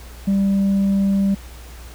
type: tone with tanh clipping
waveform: sine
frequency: 196.6 Hz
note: G3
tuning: 5 cents sharp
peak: -15 dBFS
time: 0.27-1.35 s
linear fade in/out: 10 ms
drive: 2 dB
effects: added 60 Hz sine -36 dBFS peak until 1.94 s + pink hiss -43 dBFS RMS until 1.94 s